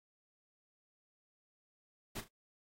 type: noise with echo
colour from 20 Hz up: pink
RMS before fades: -43 dBFS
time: 2.15-2.21 s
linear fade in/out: 10 ms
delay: 37 ms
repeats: 2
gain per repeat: -11 dB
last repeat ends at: 2.284 s
effects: AAC 48 kbps